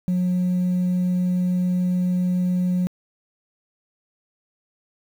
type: tone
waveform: sine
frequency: 180.7 Hz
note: F#3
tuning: 41 cents flat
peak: -16 dBFS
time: 0.08-2.87 s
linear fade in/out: 0 ms
effects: tanh soft clip ceiling -17 dBFS + 8-bit